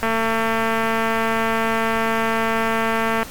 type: click train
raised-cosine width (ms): 0.5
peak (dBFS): -6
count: 721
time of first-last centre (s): 0.03-3.23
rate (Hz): 225
effects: pink hiss -36 dBFS RMS until 3.3 s + MP3 96 kbps